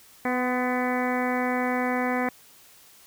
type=harmonic tone with a mistuned harmonic; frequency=250 Hz; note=B3; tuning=21 cents sharp; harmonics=1 / 2 / 3 / 4 / 5 / 6 / 7 / 8 / 9; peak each=-27 / -30 / -30 / -34 / -37 / -38 / -35 / -34 / -37 dBFS; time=0.25-2.29 s; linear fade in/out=2 ms; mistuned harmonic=4; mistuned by=+27 cents; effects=white hiss -53 dBFS RMS until 3.06 s